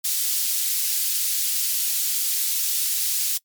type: high-pass noise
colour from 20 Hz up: white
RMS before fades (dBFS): -23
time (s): 0.04-3.38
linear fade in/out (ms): 10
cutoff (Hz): 3900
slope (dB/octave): 12
effects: noise-tail reverb RT60 0.1 s tail -23 dB re dry + MP3 96 kbps